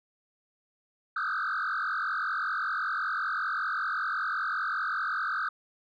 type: tone with frequency modulation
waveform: sine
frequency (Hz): 1396.9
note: F6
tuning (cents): 0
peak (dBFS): -26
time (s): 1.16-5.49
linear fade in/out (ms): 5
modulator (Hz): 45.2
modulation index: 4.1
effects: tanh soft clip ceiling -26 dBFS